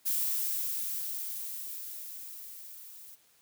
violet noise with level ramp, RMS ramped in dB -29 to -50 dBFS, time 0.05-3.16 s, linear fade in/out 20 ms, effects white hiss -65 dBFS RMS until 3.41 s + high-pass 80 Hz 12 dB/octave

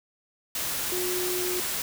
sine tone in noise, 361.2 Hz, F#4, 42 cents flat, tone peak -29 dBFS, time 0.92-1.6 s, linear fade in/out 2 ms, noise white, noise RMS -30 dBFS, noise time 0.55-1.82 s, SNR -2 dB, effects none

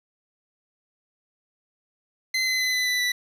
25% pulse tone with pitch steps, 2054 / 2037 / 2021 / 2005 / 1988.6 / 1972.6 Hz, C7 / C7 / B6 / B6 / B6 / B6, -33 / -47 / +39 / +26 / +11 / -3 cents, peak -18 dBFS, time 2.34-3.12 s, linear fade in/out 5 ms, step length 130 ms, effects low-pass 11000 Hz 12 dB/octave + 8-bit

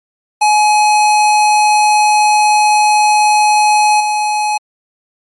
square tone with level steps, 844 Hz, G#5, 28 cents sharp, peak -8 / -13 dBFS, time 0.41-4.58 s, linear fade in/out 10 ms, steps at 4 s, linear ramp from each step 5 ms, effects MP3 48 kbps

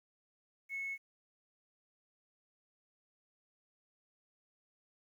sine tone, 2195 Hz, C#7, 18 cents flat, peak -36 dBFS, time 0.69-0.98 s, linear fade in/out 50 ms, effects tanh soft clip ceiling -33 dBFS + 11-bit

